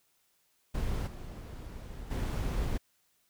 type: noise with level steps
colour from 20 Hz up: brown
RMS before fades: -33 / -43 / -32 dBFS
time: 0.74-2.78 s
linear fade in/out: 10 ms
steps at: 1.06 / 2.1 s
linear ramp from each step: 20 ms
effects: white hiss -72 dBFS RMS until 3.29 s